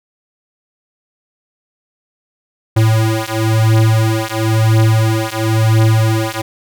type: beating tone pair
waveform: square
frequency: 110.4 / 111.38 Hz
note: A2 / A2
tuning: +6 / +22 cents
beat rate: 0.98 Hz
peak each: -14 dBFS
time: 2.76-6.42 s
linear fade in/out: 10 ms
effects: none